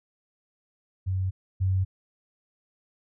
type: tone pair in turn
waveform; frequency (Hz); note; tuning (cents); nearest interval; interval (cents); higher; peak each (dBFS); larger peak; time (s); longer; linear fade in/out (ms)
sine; 94 / 94.35; F#2 / F#2; +28 / +34; unison; 6; second; -24 / -21; second; 1.06-1.31 / 1.6-1.85; neither; 20
effects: none